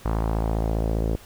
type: tone with low-pass filter sweep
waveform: sawtooth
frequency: 55 Hz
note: A1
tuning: in tune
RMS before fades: -24 dBFS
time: 0.05-1.16 s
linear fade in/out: 5 ms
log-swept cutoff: 1100 to 480 Hz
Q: 1.8
effects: pink hiss -48 dBFS RMS until 1.25 s